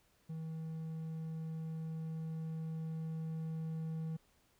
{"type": "tone with level ramp", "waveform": "triangle", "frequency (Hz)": 160.4, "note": "E3", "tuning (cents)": -47, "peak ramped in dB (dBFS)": [-38, -35], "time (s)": [0.29, 4.17], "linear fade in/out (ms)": 10, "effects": ["pink hiss -72 dBFS RMS until 4.59 s"]}